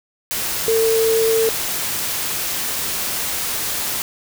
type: tone in noise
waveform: sine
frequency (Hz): 448.9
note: A4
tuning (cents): +35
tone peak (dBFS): -14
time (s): 0.68-1.49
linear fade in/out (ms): 0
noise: white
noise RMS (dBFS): -23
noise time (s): 0.31-4.02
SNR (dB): +6
effects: none